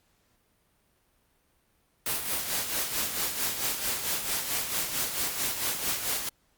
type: noise with tremolo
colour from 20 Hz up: white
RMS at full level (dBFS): -28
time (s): 2.06-6.29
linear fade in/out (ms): 2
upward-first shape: sine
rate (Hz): 4.5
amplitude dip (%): 55
effects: pink hiss -69 dBFS RMS until 6.57 s + Opus 48 kbps